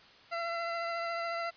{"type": "tone with vibrato", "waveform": "20% pulse", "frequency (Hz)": 677, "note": "E5", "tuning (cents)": 46, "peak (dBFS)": -28, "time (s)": [0.31, 1.51], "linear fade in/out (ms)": 20, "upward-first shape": "triangle", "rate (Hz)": 14, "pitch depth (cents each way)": 19, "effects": ["white hiss -57 dBFS RMS until 1.56 s", "resampled to 11025 Hz"]}